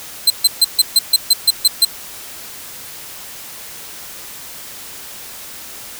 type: tone bursts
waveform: sawtooth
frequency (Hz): 4100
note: C8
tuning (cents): -36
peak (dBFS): -4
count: 10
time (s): 0.27-1.85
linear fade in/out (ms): 5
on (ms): 32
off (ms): 140
effects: white hiss -33 dBFS RMS until 5.99 s